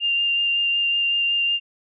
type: tone with vibrato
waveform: sine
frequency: 2794 Hz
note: F7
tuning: in tune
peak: -18 dBFS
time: 0-1.6 s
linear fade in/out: 50 ms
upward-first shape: sine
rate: 5.4 Hz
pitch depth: 10 cents each way
effects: none